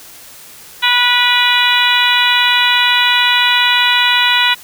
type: harmonic tone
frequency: 488.8 Hz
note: B4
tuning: 18 cents flat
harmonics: 2 / 3 / 4 / 5 / 6 / 7 / 8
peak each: -17 / -17 / -17 / -17 / -17 / -17 / -17 dBFS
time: 0.82-4.55 s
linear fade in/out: 20 ms
effects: white hiss -37 dBFS RMS until 4.63 s